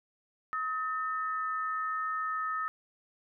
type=tone pair together; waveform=sine; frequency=1273 / 1800.3 Hz; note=D#6 / A6; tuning=+39 / +39 cents; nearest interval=tritone; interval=600 cents; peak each=-31 / -38 dBFS; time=0.53-2.68 s; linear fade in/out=0 ms; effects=none